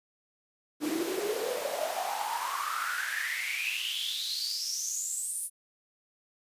pink noise with high-pass filter sweep, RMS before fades -33 dBFS, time 0.8-5.5 s, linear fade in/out 50 ms, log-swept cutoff 290 to 10000 Hz, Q 9.9, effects resampled to 32000 Hz

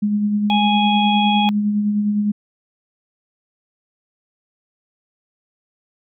sine tone with tremolo, 207.7 Hz, G#3, in tune, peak -14 dBFS, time 0.02-2.32 s, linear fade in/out 10 ms, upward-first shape sine, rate 9.8 Hz, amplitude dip 35%
harmonic tone, 830.6 Hz, G#5, in tune, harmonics 1 / 3 / 4, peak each -17 / -25 / -22 dBFS, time 0.5-1.49 s, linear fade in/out 0 ms
effects none

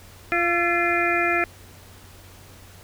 harmonic tone with a mistuned harmonic, 346 Hz, F4, 16 cents flat, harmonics 1 / 2 / 4 / 5 / 6 / 7, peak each -26 / -26 / -26 / -26 / -26 / -26 dBFS, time 0.32-1.44 s, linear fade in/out 0 ms, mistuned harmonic 4, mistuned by -43 cents, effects added 92 Hz sine -48 dBFS peak until 2.83 s + pink hiss -48 dBFS RMS until 2.83 s

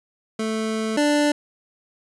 25% pulse tone pair in turn, 220 / 294.2 Hz, A3 / D4, 0 / +3 cents, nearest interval perfect fourth, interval 503 cents, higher second, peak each -19 / -13 dBFS, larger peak second, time 0.39-0.97 / 0.97-1.32 s, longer first, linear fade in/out 5 ms, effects resampled to 24000 Hz

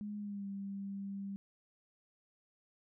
sine tone with pitch glide, 207.7 to 197.63 Hz, G#3 to G3, 0 to +14 cents, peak -39 dBFS, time 0.01-1.36 s, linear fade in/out 0 ms, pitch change -86 cents, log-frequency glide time 0.18-0.47 s, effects none

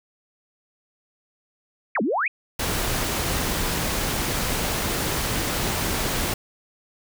sine exponential two-way sweep, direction down then up, 2625 to 192.7 to 2625 Hz, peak -20 dBFS, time 1.95-2.28 s, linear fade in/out 5 ms, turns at 2.02 s
pink noise, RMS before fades -25 dBFS, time 2.59-6.34 s, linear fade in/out 5 ms
effects none

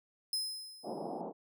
sawtooth tone with exponential decay, 5100 Hz, D#8, 42 cents sharp, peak -28 dBFS, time 0.33-1.21 s, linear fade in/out 2 ms, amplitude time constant 190 ms
white band-pass noise, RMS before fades -40 dBFS, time 0.83-1.33 s, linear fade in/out 50 ms, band 170 to 840 Hz, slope 48 dB/octave
effects none

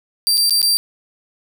sawtooth tone with dropouts, 4699 Hz, D8, in tune, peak -10 dBFS, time 0.27-0.77 s, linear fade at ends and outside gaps 0 ms, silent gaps 0.372-0.377 / 0.496-0.507 / 0.617-0.628 s, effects none

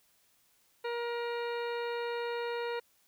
harmonic tone, 473.4 Hz, A#4, 27 cents sharp, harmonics 1 / 2 / 3 / 4 / 5 / 6 / 8 / 9, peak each -34 / -40 / -44 / -46 / -48 / -50 / -52 / -53 dBFS, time 0.84-2.8 s, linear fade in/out 10 ms, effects white hiss -69 dBFS RMS until 3.07 s

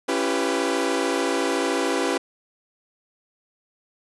sawtooth chord, C# half-diminished seventh, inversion none, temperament equal with one note detuned, 277.2 / 338.3 / 392 / 493.9 Hz, C#4 / E4 / G4 / B4, 0 / +45 / 0 / 0 cents, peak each -23 dBFS, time 0.08-2.18 s, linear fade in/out 10 ms, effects resampled to 24000 Hz

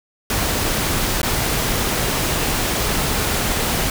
pink noise with dropouts, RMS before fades -20 dBFS, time 0.3-3.9 s, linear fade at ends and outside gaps 2 ms, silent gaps 1.217-1.23 s, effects none

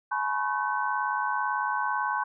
sine tone cluster, 849 / 991 / 1089 / 1521 Hz, G#5 / B5 / C#6 / F#6, +38 / +6 / -31 / +47 cents, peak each -31 dBFS, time 0.11-2.24 s, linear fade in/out 10 ms, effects none

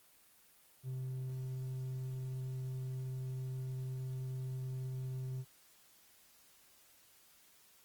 sine tone with hard clipping, 129.8 Hz, C3, 13 cents flat, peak -39 dBFS, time 0.83-5.45 s, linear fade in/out 50 ms, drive 3 dB, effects white hiss -65 dBFS RMS until 7.84 s + Opus 24 kbps

